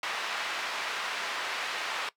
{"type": "band-pass noise", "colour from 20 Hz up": "pink", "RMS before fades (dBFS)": -34, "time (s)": [0.03, 2.09], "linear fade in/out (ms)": 2, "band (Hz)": [1000, 3500], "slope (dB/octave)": 12, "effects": ["noise-tail reverb RT60 0.1 s tail -19 dB re dry"]}